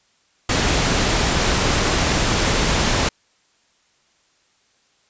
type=noise; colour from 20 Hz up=pink; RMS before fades=-18 dBFS; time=0.49-3.09 s; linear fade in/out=5 ms; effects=white hiss -61 dBFS RMS until 5.09 s + resampled to 16000 Hz